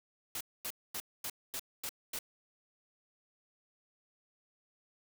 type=noise bursts; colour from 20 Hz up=white; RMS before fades=-39 dBFS; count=7; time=0.35-2.189 s; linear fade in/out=2 ms; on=57 ms; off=240 ms; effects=none